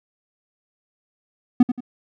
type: tone with echo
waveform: triangle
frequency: 246.9 Hz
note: B3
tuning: in tune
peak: -6 dBFS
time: 1.6-1.63 s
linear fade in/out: 5 ms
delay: 88 ms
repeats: 2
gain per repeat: -10 dB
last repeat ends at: 1.806 s
effects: none